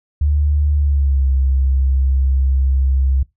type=tone with pitch glide; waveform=sine; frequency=73.42 to 66.55 Hz; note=D2 to C2; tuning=0 to +30 cents; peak=-12 dBFS; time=0.21-3.23 s; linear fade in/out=5 ms; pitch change=-170 cents; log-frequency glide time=0.74-1.28 s; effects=noise-tail reverb RT60 0.2 s tail -23 dB re dry